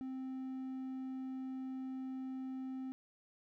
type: tone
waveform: triangle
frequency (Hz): 261.6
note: C4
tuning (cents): 0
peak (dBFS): -38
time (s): 0.01-2.92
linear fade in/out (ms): 0
effects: none